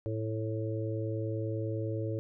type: harmonic tone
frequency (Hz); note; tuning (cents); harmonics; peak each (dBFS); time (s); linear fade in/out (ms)
110; A2; 0; 1 / 3 / 4 / 5; -33 / -38 / -39 / -40; 0.06-2.19; 0
effects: none